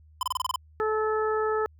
square tone bursts, 1019 Hz, C6, 46 cents flat, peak -25 dBFS, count 8, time 0.21-0.559 s, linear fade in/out 2 ms, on 20 ms, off 27 ms
harmonic tone, 433.4 Hz, A4, 26 cents flat, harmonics 1 / 2 / 3 / 4, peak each -25 / -33 / -30 / -37 dBFS, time 0.8-1.66 s, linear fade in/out 0 ms
effects added 77 Hz sine -52 dBFS peak until 1.79 s

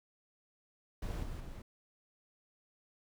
brown noise with level steps, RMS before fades -38 / -42 / -46 dBFS, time 1.02-1.62 s, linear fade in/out 5 ms, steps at 1.23 / 1.4 s, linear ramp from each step 2 ms, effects none

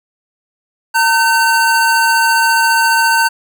square tone pair together, 914 / 1528.2 Hz, A#5 / G6, -34 / -44 cents, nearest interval major sixth, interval 890 cents, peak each -13 dBFS, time 0.94-3.29 s, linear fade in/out 20 ms, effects none

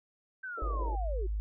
sine linear sweep, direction down, 1568 to 349.2 Hz, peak -37 dBFS, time 0.43-1.27 s, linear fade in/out 10 ms
white band-pass noise, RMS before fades -43 dBFS, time 0.57-0.96 s, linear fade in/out 10 ms, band 300 to 600 Hz, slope 48 dB/octave
sine tone, 52.2 Hz, G#1, 10 cents sharp, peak -30 dBFS, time 0.62-1.4 s, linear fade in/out 0 ms
effects none

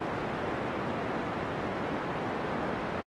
pink band-pass noise, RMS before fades -34 dBFS, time 0-3.02 s, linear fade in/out 20 ms, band 170 to 1400 Hz, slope 12 dB/octave, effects AAC 32 kbps

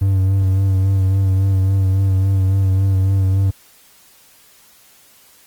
triangle tone with vibrato, 96 Hz, G2, 36 cents flat, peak -10 dBFS, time 0.01-3.51 s, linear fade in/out 10 ms, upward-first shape sine, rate 3.6 Hz, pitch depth 30 cents each way, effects white hiss -49 dBFS RMS until 5.46 s + Opus 24 kbps

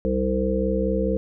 harmonic tone, 64.6 Hz, C2, 21 cents flat, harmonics 1 / 3 / 5 / 7 / 8, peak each -27 / -25 / -29 / -26 / -26 dBFS, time 0.05-1.17 s, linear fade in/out 0 ms, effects none

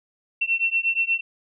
sine beating tone pair, 2702 / 2710.4 Hz, E7 / E7, +42 / +48 cents, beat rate 8.4 Hz, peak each -23 dBFS, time 0.41-1.21 s, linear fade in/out 10 ms, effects none

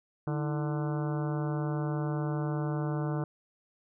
harmonic tone with a mistuned harmonic, 148.3 Hz, D3, 17 cents sharp, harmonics 1 / 2 / 3 / 4 / 5 / 6 / 7 / 8 / 9 / 10, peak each -30 / -36 / -40 / -42 / -44 / -46 / -47 / -48 / -49 / -50 dBFS, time 0.27-3.24 s, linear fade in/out 2 ms, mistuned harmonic 2, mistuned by +130 cents, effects none

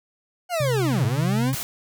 40% pulse linear two-way sweep, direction down then up, 740 to 100.6 to 279.4 Hz, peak -21 dBFS, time 0.49-1.54 s, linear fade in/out 50 ms, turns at 1.05 s
sine tone with vibrato, 130.81 Hz, C3, in tune, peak -22 dBFS, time 0.6-1.55 s, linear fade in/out 5 ms, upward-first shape sine, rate 4.7 Hz, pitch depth 8 cents each way
white noise, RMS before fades -30 dBFS, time 1.53-1.63 s, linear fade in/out 0 ms
effects none

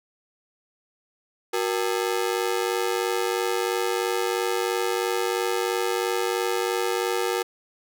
sawtooth ring-modulated tone, 421.2 Hz, G#4, 24 cents sharp, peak -16 dBFS, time 1.53-7.43 s, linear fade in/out 10 ms, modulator 51.5 Hz, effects none

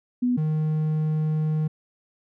sine / triangle tone pair in turn, 246.9 / 155.09 Hz, B3 / D#3, 0 / -5 cents, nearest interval minor sixth, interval 805 cents, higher first, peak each -19 dBFS, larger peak neither, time 0.22-0.37 / 0.37-1.68 s, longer second, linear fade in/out 10 ms, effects none

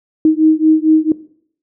sine beating tone pair, 312.2 / 316.6 Hz, D#4 / D#4, +6 / +30 cents, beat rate 4.4 Hz, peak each -11 dBFS, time 0.25-1.12 s, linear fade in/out 2 ms, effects noise-tail reverb RT60 0.6 s tail -18 dB re dry

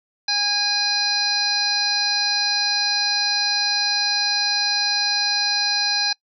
harmonic tone, 820 Hz, G#5, 22 cents flat, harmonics 1 / 2 / 3 / 5 / 6 / 7, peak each -29 / -28 / -29 / -21 / -24 / -31 dBFS, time 0.28-6.13 s, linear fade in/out 5 ms, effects noise-tail reverb RT60 0.1 s tail -25 dB re dry

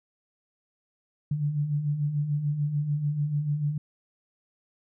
sine beating tone pair, 141.7 / 148.5 Hz, C#3 / D3, +38 / +20 cents, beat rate 6.8 Hz, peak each -33 / -25 dBFS, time 1.31-3.78 s, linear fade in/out 5 ms, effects none

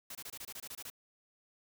white noise bursts, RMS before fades -45 dBFS, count 11, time 0.1-0.901 s, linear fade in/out 5 ms, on 51 ms, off 24 ms, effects none

